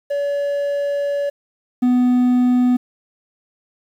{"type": "tone pair in turn", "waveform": "triangle", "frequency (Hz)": [570, 248.4], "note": ["C#5", "B3"], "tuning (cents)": [48, 10], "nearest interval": "octave + major second", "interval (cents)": 1438, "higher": "first", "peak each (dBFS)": [-16, -10], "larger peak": "second", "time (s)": [[0.1, 1.3], [1.82, 2.77]], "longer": "first", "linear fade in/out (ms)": 10, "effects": ["8-bit"]}